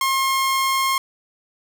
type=tone; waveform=sawtooth; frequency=1071 Hz; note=C6; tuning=40 cents sharp; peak=-14 dBFS; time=0.01-0.98 s; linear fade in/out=2 ms; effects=none